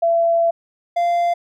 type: tone pair in turn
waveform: sine / triangle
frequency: 673 / 692.3 Hz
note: E5 / F5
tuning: +36 / -15 cents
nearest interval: unison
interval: 49 cents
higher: second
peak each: -13 dBFS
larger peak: neither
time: 0.02-0.51 / 0.96-1.34 s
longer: first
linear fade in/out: 10 ms
effects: none